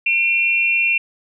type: tone pair together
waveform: sine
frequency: 2392 / 2719 Hz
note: D7 / F7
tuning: +31 / -47 cents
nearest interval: major second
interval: 222 cents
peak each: -17 dBFS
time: 0.06-0.98 s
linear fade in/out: 5 ms
effects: none